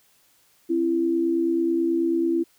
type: tone pair together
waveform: sine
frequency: 266.1 / 335.3 Hz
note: C4 / E4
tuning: +29 / +30 cents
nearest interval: major third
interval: 401 cents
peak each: -27 / -20 dBFS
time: 0.69-2.44 s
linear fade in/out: 20 ms
effects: white hiss -61 dBFS RMS until 2.58 s